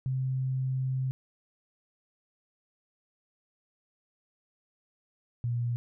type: tone pair in turn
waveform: sine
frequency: 130.81 / 119.67 Hz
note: C3 / A#2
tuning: 0 / +46 cents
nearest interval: major second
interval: 154 cents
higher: first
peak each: -27 dBFS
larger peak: neither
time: 0.06-1.11 / 5.44-5.76 s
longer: first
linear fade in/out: 0 ms
effects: none